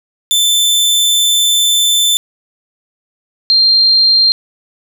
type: tone pair in turn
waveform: sawtooth / sine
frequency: 3535 / 4183 Hz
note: A7 / C8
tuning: +7 / -1 cents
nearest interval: minor third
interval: 292 cents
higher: second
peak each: -6 dBFS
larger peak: neither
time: 0.31-2.17 / 3.5-4.32 s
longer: first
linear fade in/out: 0 ms
effects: none